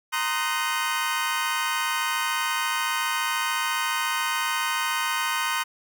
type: chord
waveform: 25% pulse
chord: C half-diminished seventh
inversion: third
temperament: equal with one note detuned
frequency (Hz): 932.3 / 1046.5 / 1244.5 / 1516.3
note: Bb5 / C6 / Eb6 / Gb6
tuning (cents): 0 / 0 / 0 / +42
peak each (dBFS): -26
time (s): 0.12-5.64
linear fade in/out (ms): 20
effects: none